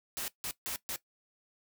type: noise bursts at uneven times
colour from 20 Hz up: white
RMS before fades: -37 dBFS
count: 4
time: 0.17-0.28 / 0.44-0.51 / 0.66-0.76 / 0.89-0.96 s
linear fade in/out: 0 ms
effects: noise-tail reverb RT60 0.1 s tail -17 dB re dry